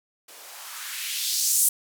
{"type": "noise with band-pass filter sweep", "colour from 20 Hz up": "violet", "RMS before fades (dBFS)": -27, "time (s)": [0.28, 1.69], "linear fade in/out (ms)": 5, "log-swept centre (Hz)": [410, 9600], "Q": 1.7, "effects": []}